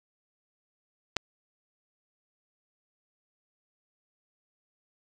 clicks, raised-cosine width 0.2 ms, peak -23 / -8 dBFS, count 2, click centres 1.164 / 1.167 s, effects none

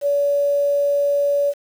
sine tone with quantisation, 570 Hz, C#5, 48 cents sharp, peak -15 dBFS, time 0.01-1.54 s, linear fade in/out 50 ms, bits 7, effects none

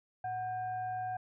sine tone with frequency modulation, 740 Hz, F#5, in tune, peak -34 dBFS, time 0.24-1.17 s, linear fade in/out 5 ms, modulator 852 Hz, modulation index 0.4, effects none

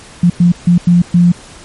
sine tone bursts at uneven times, 174.61 Hz, F3, in tune, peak -4 dBFS, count 5, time 0.23-0.3 / 0.4-0.52 / 0.67-0.78 / 0.87-1.02 / 1.14-1.32 s, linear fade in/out 5 ms, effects pink hiss -36 dBFS RMS until 1.64 s + MP3 48 kbps

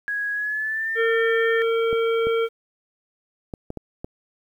sine tone with pitch glide, 1661.2 to 1801.1 Hz, G#6 to A6, 0 to +40 cents, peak -23 dBFS, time 0.08-1.62 s, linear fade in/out 0 ms, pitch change +140 cents, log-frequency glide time 0.33-0.91 s
harmonic tone, 456.4 Hz, A#4, 37 cents flat, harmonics 1 / 3 / 5 / 7, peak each -19 / -29 / -33 / -36 dBFS, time 0.95-2.49 s, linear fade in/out 50 ms
clicks, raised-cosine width 2 ms, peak -18 dBFS, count 6, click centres 1.929 / 2.27 / 3.538 / 3.704 / 3.773 / 4.045 s
effects 9-bit

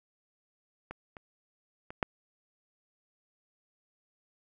clicks, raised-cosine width 0.5 ms, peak -25 / -30 / -27 / -12 dBFS, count 4, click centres 0.91 / 1.168 / 1.905 / 2.028 s, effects none

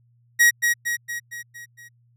45% pulse tone with echo, 1900 Hz, A#6, 33 cents sharp, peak -12 dBFS, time 0.39-0.51 s, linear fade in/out 20 ms, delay 230 ms, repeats 6, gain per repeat -5 dB, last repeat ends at 1.89 s, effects added 119 Hz sine -57 dBFS peak until 2.16 s

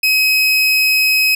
30% pulse tone, 2550 Hz, D#7, 42 cents sharp, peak -8 dBFS, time 0.03-1.35 s, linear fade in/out 5 ms, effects none

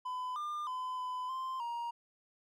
triangle tone with pitch steps, 1007 / 1201 / 1015 / 1007 / 1042 / 942 Hz, B5 / D6 / B5 / B5 / C6 / A#5, +33 / +38 / +47 / +33 / -7 / +18 cents, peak -34 dBFS, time 0.05-1.91 s, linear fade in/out 10 ms, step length 310 ms, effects none

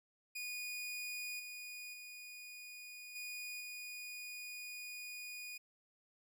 sawtooth tone with level steps, 2460 Hz, D#7, 20 cents flat, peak -38 / -43 / -46 / -40 / -42 dBFS, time 0.35-5.58 s, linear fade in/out 10 ms, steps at 1.39 / 1.93 / 3.15 / 3.6 s, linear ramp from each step 10 ms, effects none

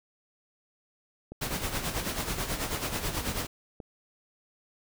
click train, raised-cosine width 2 ms, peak -27 dBFS, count 8, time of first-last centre 1.32-3.802 s, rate 2.82 Hz
pink noise with tremolo, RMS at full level -30 dBFS, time 1.41-3.47 s, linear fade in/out 10 ms, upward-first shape sine, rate 9.2 Hz, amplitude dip 60%
effects none

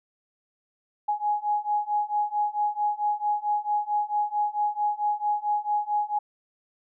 sine beating tone pair, 832 / 836.5 Hz, G#5 / G#5, +3 / +12 cents, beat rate 4.5 Hz, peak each -27 / -26 dBFS, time 1.08-6.19 s, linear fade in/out 10 ms, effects none

